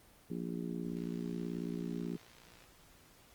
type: harmonic tone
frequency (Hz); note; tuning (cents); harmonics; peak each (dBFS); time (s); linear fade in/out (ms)
58.27; A#1; 0; 3 / 4 / 5 / 6 / 7; -40 / -42 / -44 / -46 / -47; 0.3-2.17; 5
type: click train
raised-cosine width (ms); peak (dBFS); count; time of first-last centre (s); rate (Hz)
0.2; -40; 99; 0.97-2.64; 58.7
effects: pink hiss -62 dBFS RMS until 3.34 s + Opus 24 kbps